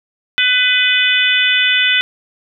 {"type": "harmonic tone", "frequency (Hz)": 500, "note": "B4", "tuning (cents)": 21, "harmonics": [3, 4, 5, 6, 7], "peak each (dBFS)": [-17, -17, -17, -17, -17], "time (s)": [0.38, 2.01], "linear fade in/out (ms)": 0, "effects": []}